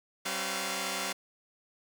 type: tone cluster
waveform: 5% pulse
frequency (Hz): 191 / 268.7 / 509 / 696 / 1121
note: G3 / C4 / C5 / F5 / C#6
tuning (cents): -45 / +46 / -48 / -6 / +19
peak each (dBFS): -26 / -28 / -28 / -25 / -30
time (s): 0.25-1.13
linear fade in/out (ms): 10
effects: none

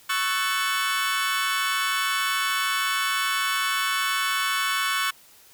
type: chord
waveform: 25% pulse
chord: F# minor seventh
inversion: second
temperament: equal with one note detuned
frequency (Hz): 1108.7 / 1318.5 / 1498.9 / 1760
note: C#6 / E6 / F#6 / A6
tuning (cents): 0 / 0 / +22 / 0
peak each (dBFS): -23 / -27 / -24 / -27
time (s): 0.09-5.11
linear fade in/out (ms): 10
effects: white hiss -53 dBFS RMS until 5.53 s

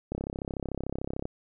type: click train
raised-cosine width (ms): 2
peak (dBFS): -19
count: 39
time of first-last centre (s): 0.12-1.254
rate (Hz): 33.5
effects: none

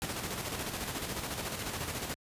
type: noise with tremolo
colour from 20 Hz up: pink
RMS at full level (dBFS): -35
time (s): 0.02-2.14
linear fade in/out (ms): 0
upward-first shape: square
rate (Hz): 14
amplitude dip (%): 40
effects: high-pass 60 Hz 12 dB/octave + resampled to 32000 Hz

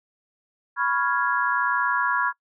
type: chord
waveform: sine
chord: C# dominant seventh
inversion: third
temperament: equal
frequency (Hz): 987.8 / 1108.7 / 1396.9 / 1661.2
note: B5 / C#6 / E#6 / G#6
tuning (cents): 0 / 0 / 0 / 0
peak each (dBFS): -26 / -27 / -26 / -25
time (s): 0.76-2.33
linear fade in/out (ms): 50
effects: noise-tail reverb RT60 0.1 s tail -23 dB re dry

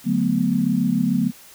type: chord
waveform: sine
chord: B minor seventh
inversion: first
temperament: equal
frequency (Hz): 146.83 / 185 / 220 / 246.9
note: D3 / F#3 / A3 / B3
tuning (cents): 0 / 0 / 0 / 0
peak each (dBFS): -27 / -22 / -22 / -21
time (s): 0.04-1.32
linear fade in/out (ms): 50
effects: white hiss -46 dBFS RMS until 1.54 s

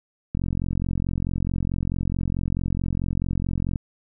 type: click train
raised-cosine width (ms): 5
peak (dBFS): -13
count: 153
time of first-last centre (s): 0.35-3.758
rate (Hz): 44.6
effects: none

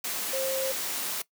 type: tone in noise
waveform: sine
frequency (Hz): 531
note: C5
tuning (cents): +25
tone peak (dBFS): -28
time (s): 0.33-0.72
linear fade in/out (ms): 5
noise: white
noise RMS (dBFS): -32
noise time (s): 0.04-1.22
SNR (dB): +1
effects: noise-tail reverb RT60 0.1 s tail -19 dB re dry + high-pass 200 Hz 12 dB/octave

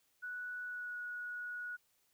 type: tone with pitch glide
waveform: sine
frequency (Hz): 1476 to 1459.9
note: F#6 to F#6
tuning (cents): -5 to -24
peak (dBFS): -40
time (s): 0.22-1.77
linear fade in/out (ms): 20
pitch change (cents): -19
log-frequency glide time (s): 0.64-0.98
effects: white hiss -75 dBFS RMS until 2.13 s

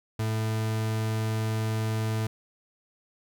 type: tone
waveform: 40% pulse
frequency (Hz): 110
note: A2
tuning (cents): 0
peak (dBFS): -25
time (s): 0.19-2.27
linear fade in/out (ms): 5
effects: 11-bit

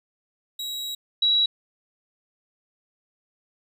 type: tone pair in turn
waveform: 40% pulse / sine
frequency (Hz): 3859 / 3890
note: B7 / B7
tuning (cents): -41 / -27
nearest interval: unison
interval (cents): 14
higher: second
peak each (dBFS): -28 / -17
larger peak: second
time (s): 0.59-0.95 / 1.22-1.46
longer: first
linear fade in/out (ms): 5
effects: none

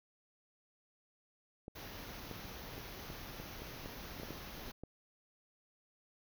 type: clicks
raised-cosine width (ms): 2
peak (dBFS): -32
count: 11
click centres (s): 1.681 / 2.313 / 2.78 / 3.102 / 3.4 / 3.62 / 3.859 / 4.199 / 4.233 / 4.307 / 4.836
type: band-stop noise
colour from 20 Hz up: pink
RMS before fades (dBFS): -48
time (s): 1.75-4.72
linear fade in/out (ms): 10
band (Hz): 6400 to 11000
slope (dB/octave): 96
effects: none

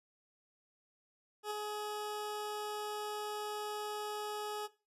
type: tone with ADSR envelope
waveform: 20% pulse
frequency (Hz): 420.6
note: G#4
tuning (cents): +22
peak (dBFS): -30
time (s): 1.43-4.68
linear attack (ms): 76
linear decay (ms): 12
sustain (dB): -3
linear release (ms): 28
effects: noise-tail reverb RT60 0.3 s tail -17 dB re dry + resampled to 32000 Hz

